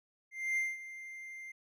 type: tone with ADSR envelope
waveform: triangle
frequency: 2096 Hz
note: C7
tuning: 2 cents sharp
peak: -27 dBFS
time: 0.31-1.52 s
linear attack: 260 ms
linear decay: 200 ms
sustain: -15 dB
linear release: 8 ms
effects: none